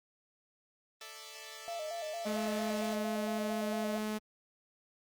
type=chord; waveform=5% pulse; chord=A suspended fourth; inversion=none; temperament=equal; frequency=440 / 587.3 / 659.3 Hz; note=A4 / D5 / E5; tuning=0 / 0 / 0 cents; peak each=-39 dBFS; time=1.01-2.95 s; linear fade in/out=2 ms
type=tone with vibrato; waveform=sine; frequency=650 Hz; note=E5; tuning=24 cents flat; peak=-37 dBFS; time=1.68-3.98 s; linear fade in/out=0 ms; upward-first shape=square; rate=4.4 Hz; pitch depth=83 cents each way
type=tone; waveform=sawtooth; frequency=214.2 Hz; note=A3; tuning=46 cents flat; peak=-30 dBFS; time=2.25-4.19 s; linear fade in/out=20 ms
effects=Opus 32 kbps